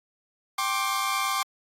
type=chord; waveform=sawtooth; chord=G suspended fourth; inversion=none; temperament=equal with one note detuned; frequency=784 / 1066 / 1174.7 Hz; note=G5 / C6 / D6; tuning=0 / +32 / 0 cents; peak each=-29 / -25 / -24 dBFS; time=0.58-1.43 s; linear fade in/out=5 ms; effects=AAC 48 kbps